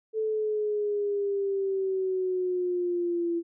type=exponential sweep; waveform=sine; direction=down; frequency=439.9 to 337.3 Hz; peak=-25 dBFS; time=0.13-3.43 s; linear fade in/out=50 ms; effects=none